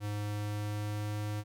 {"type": "tone with pitch glide", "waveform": "square", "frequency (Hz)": [103.9, 104.93], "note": ["G#2", "G#2"], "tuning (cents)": [1, 18], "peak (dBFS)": -34, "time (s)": [0, 1.44], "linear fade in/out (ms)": 50, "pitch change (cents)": 17, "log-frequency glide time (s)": [0.11, 1.15], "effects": []}